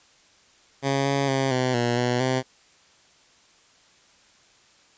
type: tone with pitch steps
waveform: 10% pulse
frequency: 137.4 / 138.9 / 134.6 / 127.7 / 120 / 123 / 129.5 Hz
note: C#3 / C#3 / C3 / C3 / B2 / B2 / C3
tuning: -15 / +4 / +49 / -42 / -49 / -7 / -17 cents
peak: -13 dBFS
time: 0.82-2.43 s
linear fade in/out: 50 ms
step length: 230 ms
effects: white hiss -57 dBFS RMS until 4.97 s + resampled to 16000 Hz